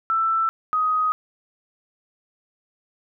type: tone pair in turn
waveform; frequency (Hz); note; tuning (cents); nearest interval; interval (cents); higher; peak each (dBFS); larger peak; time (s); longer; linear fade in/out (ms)
sine; 1329 / 1254.4; E6 / D#6; +14 / +14; minor second; 100; first; -18; neither; 0.1-0.49 / 0.73-1.12; neither; 0
effects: none